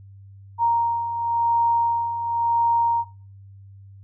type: beating tone pair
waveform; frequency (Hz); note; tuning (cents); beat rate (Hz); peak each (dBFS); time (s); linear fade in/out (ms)
sine; 932.3 / 933.24; A#5 / A#5; 0 / +2; 0.94; -26 / -19; 0.58-3.05; 50
effects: noise-tail reverb RT60 0.5 s tail -23 dB re dry + added 98 Hz sine -42 dBFS peak until 4.03 s